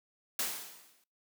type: noise with exponential decay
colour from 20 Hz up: white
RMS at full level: -31 dBFS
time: 0.39-1.04 s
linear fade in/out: 2 ms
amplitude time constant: 140 ms
effects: noise-tail reverb RT60 0.3 s tail -23 dB re dry + high-pass 200 Hz 12 dB/octave